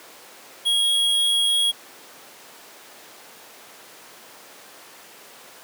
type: tone with amplitude modulation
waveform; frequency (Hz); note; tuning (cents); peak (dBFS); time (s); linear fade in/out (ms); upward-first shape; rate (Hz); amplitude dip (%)
square; 3299; G#7; -12; -17; 0.65-1.72; 20; sine; 106; 25
effects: pink hiss -44 dBFS RMS until 5.63 s + high-pass 400 Hz 12 dB/octave